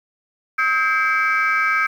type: tone cluster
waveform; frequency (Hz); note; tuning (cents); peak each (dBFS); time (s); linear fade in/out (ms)
sine; 1279 / 1589 / 2094 / 2300; D#6 / G6 / C7 / D7; +47 / +23 / +1 / -37; -19 / -19 / -26 / -21; 0.58-1.87; 10
effects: tanh soft clip ceiling -9 dBFS + 8-bit

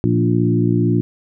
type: harmonic tone with a mistuned harmonic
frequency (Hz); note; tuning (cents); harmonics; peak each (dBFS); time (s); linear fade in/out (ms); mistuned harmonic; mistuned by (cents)
58.3; A#1; +1; 2 / 3 / 4 / 5 / 6; -17 / -19 / -22 / -20 / -21; 0.04-1.01; 0; 5; +18
effects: none

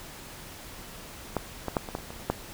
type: clicks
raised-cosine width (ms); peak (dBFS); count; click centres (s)
1; -12 / -16 / -10 / -22 / -16 / -29 / -25 / -10; 8; 1.367 / 1.683 / 1.768 / 1.888 / 1.951 / 1.986 / 2.105 / 2.3
effects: pink hiss -44 dBFS RMS until 2.53 s

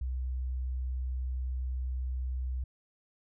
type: tone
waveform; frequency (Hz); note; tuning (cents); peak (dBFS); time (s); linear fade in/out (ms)
sine; 63.7; C2; -46; -30; 0.01-2.64; 5
effects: tanh soft clip ceiling -26 dBFS

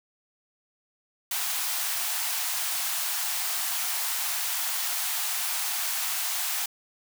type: high-pass noise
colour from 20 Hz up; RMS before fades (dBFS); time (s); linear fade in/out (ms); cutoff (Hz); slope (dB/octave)
white; -29; 1.31-6.66; 5; 660; 96
effects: none

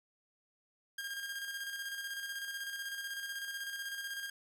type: tone with tremolo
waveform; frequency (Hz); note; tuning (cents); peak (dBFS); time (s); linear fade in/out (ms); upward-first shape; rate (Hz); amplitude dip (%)
sawtooth; 1613; G6; +49; -34; 0.98-4.3; 5; square; 16; 40
effects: none

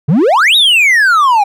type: exponential two-way sweep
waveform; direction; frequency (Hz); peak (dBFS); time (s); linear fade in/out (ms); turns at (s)
triangle; up then down; 130.81 to 3871 to 785; -4; 0.08-1.44; 10; 0.56
effects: none

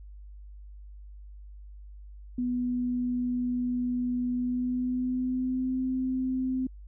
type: tone with pitch glide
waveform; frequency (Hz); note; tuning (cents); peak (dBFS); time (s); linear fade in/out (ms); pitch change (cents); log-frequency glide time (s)
sine; 246.9 to 258.4; B3 to C4; 0 to -21; -26; 2.38-6.67; 5; +79; 4.34-5.8
effects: added 50 Hz sine -43 dBFS peak until 6.87 s

